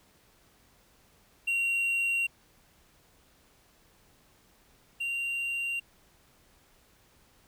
triangle tone pair in turn, 2752 / 2767 Hz, F7 / F7, -26 / -17 cents, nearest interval unison, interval 9 cents, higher second, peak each -24 / -28 dBFS, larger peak first, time 1.47-2.27 / 5-5.8 s, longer neither, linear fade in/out 10 ms, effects pink hiss -63 dBFS RMS until 7.47 s

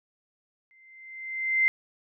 sine tone with exponential growth, 2080 Hz, C7, 11 cents flat, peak -17 dBFS, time 0.71-1.68 s, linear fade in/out 0 ms, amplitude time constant 210 ms, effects none

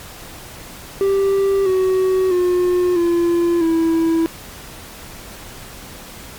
triangle tone with pitch steps, 392 / 374.9 / 358.6 / 343 / 328.1 Hz, G4 / F#4 / F4 / F4 / E4, 0 / +23 / +46 / -31 / -8 cents, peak -11 dBFS, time 1.01-4.26 s, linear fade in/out 0 ms, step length 650 ms, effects pink hiss -36 dBFS RMS until 6.38 s + MP3 96 kbps

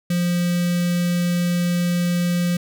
square tone with notch filter, 175.2 Hz, F3, 6 cents sharp, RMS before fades -20 dBFS, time 0.1-2.57 s, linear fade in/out 5 ms, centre 870 Hz, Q 0.7, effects none

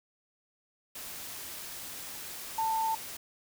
sine tone in noise, 891 Hz, A5, 22 cents sharp, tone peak -27 dBFS, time 2.58-2.95 s, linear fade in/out 5 ms, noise white, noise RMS -42 dBFS, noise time 0.95-3.17 s, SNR +12 dB, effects none

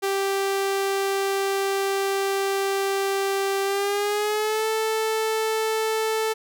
sawtooth tone with pitch glide, 392 to 440 Hz, G4 to A4, 0 to 0 cents, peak -18 dBFS, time 0.02-6.34 s, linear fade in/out 20 ms, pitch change +200 cents, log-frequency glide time 3.64-4.67 s, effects none

